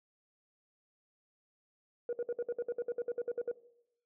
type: tone bursts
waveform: sine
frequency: 479.2 Hz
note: A#4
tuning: 48 cents sharp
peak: -30 dBFS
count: 15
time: 2.09-3.515 s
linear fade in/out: 2 ms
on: 39 ms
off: 60 ms
effects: noise-tail reverb RT60 0.8 s tail -19 dB re dry + tanh soft clip ceiling -29 dBFS